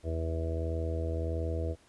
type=harmonic tone; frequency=81.5 Hz; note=E2; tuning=19 cents flat; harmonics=1 / 2 / 3 / 4 / 5 / 6 / 7 / 8; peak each=-31 / -46 / -48 / -40 / -44 / -39 / -48 / -42 dBFS; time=0.03-1.76 s; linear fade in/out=50 ms; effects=pink hiss -63 dBFS RMS until 1.88 s + resampled to 24000 Hz